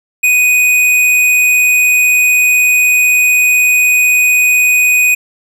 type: tone with hard clipping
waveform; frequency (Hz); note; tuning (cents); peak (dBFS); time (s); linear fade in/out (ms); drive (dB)
triangle; 2489; D#7; 0; -8; 0.23-5.15; 10; 18
effects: none